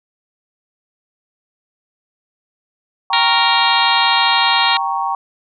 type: chord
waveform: sine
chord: G diminished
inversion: none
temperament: equal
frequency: 784 / 932.3 / 1108.7 Hz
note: G5 / Bb5 / Db6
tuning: 0 / 0 / 0 cents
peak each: -21 / -21 / -21 dBFS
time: 3.1-5.15 s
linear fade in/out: 2 ms
type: harmonic tone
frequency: 466.2 Hz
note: A#4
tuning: in tune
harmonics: 2 / 3 / 4 / 5 / 6 / 7 / 8 / 9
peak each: -23 / -23 / -22 / -22 / -22 / -22 / -20 / -21 dBFS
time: 3.13-4.77 s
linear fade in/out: 2 ms
effects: none